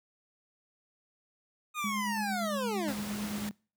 25% pulse linear sweep, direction down, 1244.5 to 238 Hz, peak -28 dBFS, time 1.74-2.95 s, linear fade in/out 50 ms
sine tone with tremolo, 207.7 Hz, G#3, in tune, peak -32 dBFS, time 1.84-3.51 s, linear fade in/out 0 ms, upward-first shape sine, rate 8.8 Hz, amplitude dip 40%
pink noise, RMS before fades -40 dBFS, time 2.88-3.49 s, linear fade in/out 0 ms
effects noise-tail reverb RT60 0.4 s tail -25 dB re dry + high-pass 100 Hz 12 dB/octave

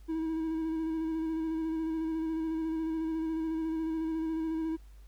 triangle tone with vibrato, 321.3 Hz, E4, 44 cents flat, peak -28 dBFS, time 0.08-4.77 s, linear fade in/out 20 ms, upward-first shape square, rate 14 Hz, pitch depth 20 cents each way, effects added 50 Hz sine -49 dBFS peak until 5.07 s + pink hiss -67 dBFS RMS until 5.07 s

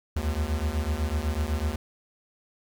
square beating tone pair, 71.6 / 79.6 Hz, D2 / D#2, -43 / +40 cents, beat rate 8 Hz, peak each -29 dBFS, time 0.16-1.76 s, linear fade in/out 5 ms, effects 10-bit

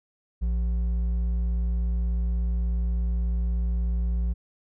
sine tone with hard clipping, 58.27 Hz, A#1, in tune, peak -24 dBFS, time 0.41-4.34 s, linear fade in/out 20 ms, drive 5 dB, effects none

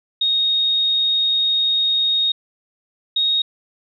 sine tone pair in turn, 3729 / 3745 Hz, A#7 / A#7, 0 / +7 cents, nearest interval unison, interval 7 cents, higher second, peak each -15 dBFS, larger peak neither, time 0.21-2.32 / 3.16-3.42 s, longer first, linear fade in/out 5 ms, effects none

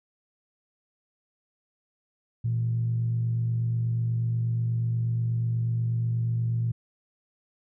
sine tone pair together, 116.54 / 164.81 Hz, A#2 / E3, 0 / 0 cents, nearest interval tritone, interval 600 cents, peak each -23 / -35 dBFS, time 2.44-6.72 s, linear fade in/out 10 ms, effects tanh soft clip ceiling -17 dBFS

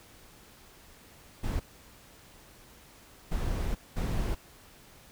brown noise bursts at uneven times, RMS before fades -30 dBFS, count 3, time 1.43-1.6 / 3.31-3.75 / 3.96-4.35 s, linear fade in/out 10 ms, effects pink hiss -55 dBFS RMS until 5.11 s

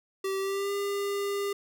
square tone with pitch glide, 386.7 to 401.7 Hz, G4 to G4, -24 to +42 cents, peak -29 dBFS, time 0.24-1.53 s, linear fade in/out 5 ms, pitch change +66 cents, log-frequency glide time 0.39-0.72 s, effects none

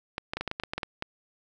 clicks, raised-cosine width 0.3 ms, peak -15 dBFS, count 12, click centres 0.181 / 0.335 / 0.37 / 0.41 / 0.477 / 0.514 / 0.599 / 0.636 / 0.735 / 0.78 / 0.832 / 1.024 s, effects none

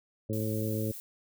harmonic tone, 108.3 Hz, A2, 27 cents flat, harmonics 1 / 2 / 3 / 4 / 5, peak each -32 / -35 / -37 / -38 / -39 dBFS, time 0.29-0.92 s, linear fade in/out 10 ms
violet noise, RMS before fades -43 dBFS, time 0.33-1 s, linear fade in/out 0 ms
effects none

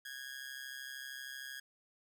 sawtooth tone with amplitude modulation, 1647 Hz, G#6, 15 cents flat, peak -37 dBFS, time 0.05-1.6 s, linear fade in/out 5 ms, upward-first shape sine, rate 133 Hz, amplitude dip 75%, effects none

